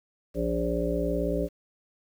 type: harmonic tone with a mistuned harmonic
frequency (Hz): 58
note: A#1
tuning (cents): -8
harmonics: 1 / 3 / 5 / 7 / 9 / 10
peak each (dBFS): -32 / -32 / -32 / -32 / -32 / -32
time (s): 0.34-1.49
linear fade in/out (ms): 50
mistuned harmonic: 1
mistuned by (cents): +61
effects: 9-bit